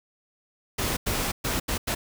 pink noise bursts at uneven times, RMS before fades -27 dBFS, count 5, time 0.78-0.97 / 1.06-1.32 / 1.44-1.6 / 1.68-1.78 / 1.87-1.95 s, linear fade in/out 10 ms, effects none

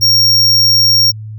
square tone, 5560 Hz, F8, 9 cents flat, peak -7 dBFS, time 0.01-1.12 s, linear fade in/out 20 ms, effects added 108 Hz sine -24 dBFS peak until 1.38 s

